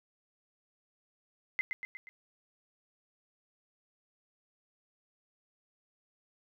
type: tone with echo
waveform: sine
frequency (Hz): 2060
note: C7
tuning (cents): -28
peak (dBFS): -27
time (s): 1.59-1.61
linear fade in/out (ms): 0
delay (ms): 120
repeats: 4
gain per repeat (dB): -5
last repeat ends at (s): 2.09
effects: none